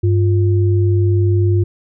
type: tone pair together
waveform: sine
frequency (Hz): 99.55 / 351.1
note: G2 / F4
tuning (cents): +27 / +9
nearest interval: octave + minor seventh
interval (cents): 2182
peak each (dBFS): -11 / -19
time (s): 0.03-1.64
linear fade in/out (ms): 10
effects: none